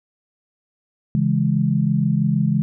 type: chord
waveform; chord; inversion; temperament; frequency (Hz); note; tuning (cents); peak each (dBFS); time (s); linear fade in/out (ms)
sine; C# minor; none; equal; 138.59 / 164.81 / 207.7; C#3 / E3 / G#3; 0 / 0 / 0; -20; 1.15-2.62; 0
effects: none